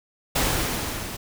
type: noise with level ramp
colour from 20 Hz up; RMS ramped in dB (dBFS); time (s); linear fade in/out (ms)
pink; -21 to -34; 0.35-1.17; 10
effects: none